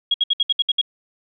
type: tone bursts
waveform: sine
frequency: 3300 Hz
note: G#7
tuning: 12 cents flat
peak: -14 dBFS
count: 8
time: 0.11-0.814 s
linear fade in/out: 5 ms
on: 32 ms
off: 64 ms
effects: none